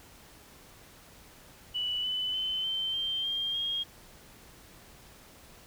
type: tone with pitch steps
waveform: sine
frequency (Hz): 2960 / 3007 / 3054 / 3102 / 3151 / 3200 / 3250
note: F#7 / F#7 / G7 / G7 / G7 / G7 / G#7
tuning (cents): 0 / +27 / -46 / -19 / +8 / +35 / -38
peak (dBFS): -29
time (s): 1.74-3.84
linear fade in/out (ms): 20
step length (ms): 300
effects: pink hiss -54 dBFS RMS until 5.66 s